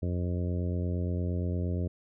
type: harmonic tone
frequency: 88.6 Hz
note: F2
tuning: 25 cents sharp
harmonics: 1 / 2 / 3 / 4 / 5 / 6 / 7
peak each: -29 / -35 / -39 / -41 / -43 / -45 / -46 dBFS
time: 0.02-1.88 s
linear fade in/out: 10 ms
effects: none